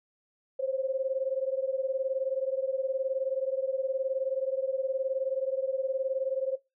sine beating tone pair, 523.3 / 542.3 Hz, C5 / C#5, 0 / -38 cents, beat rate 19 Hz, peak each -30 dBFS, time 0.59-6.56 s, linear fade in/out 10 ms, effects noise-tail reverb RT60 0.2 s tail -19 dB re dry

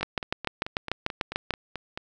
two click trains, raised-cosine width 0.3 ms, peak -17 / -9 dBFS, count 10 / 11, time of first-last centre 0.01-1.975 / 0.03-1.507 s, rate 4.58 / 6.77 Hz, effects none

